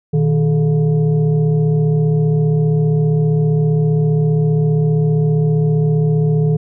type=tone with frequency modulation; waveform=sine; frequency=155.56 Hz; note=D#3; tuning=in tune; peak=-11 dBFS; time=0.13-6.57 s; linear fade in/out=10 ms; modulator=276 Hz; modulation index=0.69; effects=none